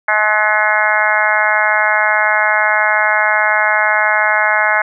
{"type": "harmonic tone", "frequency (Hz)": 212.8, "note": "G#3", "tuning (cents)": 42, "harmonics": [3, 4, 5, 6, 7, 8, 9, 10], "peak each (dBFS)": [-20, -18, -22, -22, -17, -17, -23, -18], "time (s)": [0.08, 4.82], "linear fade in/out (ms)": 5, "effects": []}